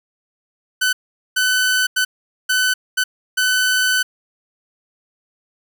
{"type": "tone bursts at uneven times", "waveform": "sawtooth", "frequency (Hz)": 1507, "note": "F#6", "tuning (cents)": 31, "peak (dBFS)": -11, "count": 6, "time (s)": [[0.81, 0.93], [1.36, 1.87], [1.96, 2.05], [2.49, 2.74], [2.97, 3.04], [3.37, 4.03]], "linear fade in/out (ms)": 10, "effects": []}